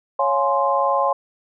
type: chord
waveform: sine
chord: Db major seventh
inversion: none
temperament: equal with one note detuned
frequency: 554.4 / 698.5 / 837.8 / 1046.5 Hz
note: Db5 / F5 / Ab5 / C6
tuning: 0 / 0 / +15 / 0 cents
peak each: -21 / -25 / -22 / -20 dBFS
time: 0.19-1.13 s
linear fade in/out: 5 ms
effects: none